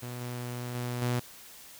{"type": "tone with level steps", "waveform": "sawtooth", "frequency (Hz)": 122.3, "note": "B2", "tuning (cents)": -16, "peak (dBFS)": [-33, -31, -28, -23], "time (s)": [0.02, 1.2], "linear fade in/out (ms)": 10, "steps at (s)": [0.21, 0.75, 1.02], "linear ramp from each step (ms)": 2, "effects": ["white hiss -50 dBFS RMS until 1.79 s"]}